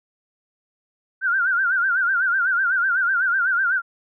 sine tone with vibrato, 1480 Hz, F#6, in tune, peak -17 dBFS, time 1.21-3.82 s, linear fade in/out 50 ms, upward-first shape sine, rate 8 Hz, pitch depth 120 cents each way, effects none

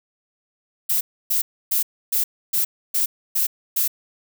violet noise bursts, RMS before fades -20 dBFS, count 8, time 0.89-3.88 s, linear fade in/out 10 ms, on 120 ms, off 290 ms, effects none

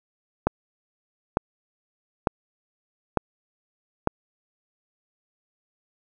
click train, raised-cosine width 1 ms, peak -5 dBFS, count 5, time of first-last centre 0.47-4.074 s, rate 1.11 Hz, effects none

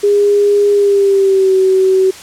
sine tone with pitch glide, 408.3 to 378.8 Hz, G#4 to F#4, -29 to +41 cents, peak -7 dBFS, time 0.03-2.11 s, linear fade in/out 10 ms, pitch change -130 cents, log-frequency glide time 0.72-1.55 s, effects white hiss -33 dBFS RMS until 2.22 s + low-pass 9000 Hz 12 dB/octave

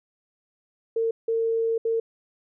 sine tone bursts at uneven times, 454.4 Hz, A#4, 44 cents flat, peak -21 dBFS, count 3, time 0.96-1.11 / 1.28-1.78 / 1.85-2 s, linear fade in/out 5 ms, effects none

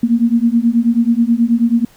sine beating tone pair, 229 / 238.3 Hz, A#3 / A#3, -31 / +38 cents, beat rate 9.3 Hz, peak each -13 dBFS, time 0.03-1.85 s, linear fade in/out 5 ms, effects pink hiss -48 dBFS RMS until 1.96 s

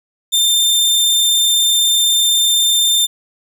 sawtooth tone, 3592 Hz, A7, 35 cents sharp, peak -8 dBFS, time 0.32-3.07 s, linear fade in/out 20 ms, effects none

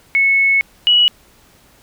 sine tone pair in turn, 2200 / 2928 Hz, C#7 / F#7, -14 / -19 cents, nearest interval perfect fourth, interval 495 cents, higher second, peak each -10 / -8 dBFS, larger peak second, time 0.15-0.61 / 0.87-1.08 s, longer first, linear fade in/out 0 ms, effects pink hiss -50 dBFS RMS until 1.82 s

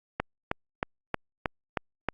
click train, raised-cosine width 0.5 ms, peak -11 dBFS, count 7, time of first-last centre 0.2-2.087 s, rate 3.18 Hz, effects Opus 48 kbps

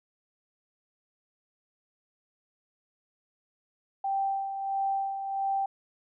sine tone with tremolo, 783 Hz, G5, 2 cents flat, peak -25 dBFS, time 4.04-5.66 s, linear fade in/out 5 ms, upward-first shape sine, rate 1.5 Hz, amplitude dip 55%, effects none

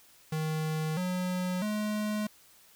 square tone with pitch steps, 156.6 / 181.98 / 211.5 Hz, D#3 / F#3 / G#3, +11 / -28 / +32 cents, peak -30 dBFS, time 0.32-2.27 s, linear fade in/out 5 ms, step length 650 ms, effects white hiss -59 dBFS RMS until 2.75 s

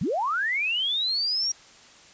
sine linear sweep, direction up, 122.7 to 5710 Hz, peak -23 dBFS, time 0.01-1.52 s, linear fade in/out 5 ms, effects white hiss -51 dBFS RMS until 2.13 s + resampled to 16000 Hz

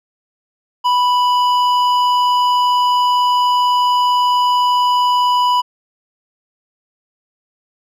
sine tone with hard clipping, 987.8 Hz, B5, in tune, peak -13 dBFS, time 0.84-5.62 s, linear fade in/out 20 ms, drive 9 dB, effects none

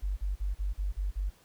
sine tone bursts, 48.36 Hz, G1, 23 cents flat, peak -28 dBFS, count 7, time 0.02-1.304 s, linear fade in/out 20 ms, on 150 ms, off 39 ms, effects pink hiss -62 dBFS RMS until 1.44 s

